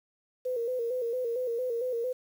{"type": "tone with vibrato", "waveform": "sine", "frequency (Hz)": 485.2, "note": "B4", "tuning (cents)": -31, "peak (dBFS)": -28, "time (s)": [0.45, 2.13], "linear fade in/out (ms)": 10, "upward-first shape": "square", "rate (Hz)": 4.4, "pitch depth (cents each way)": 72, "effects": ["9-bit"]}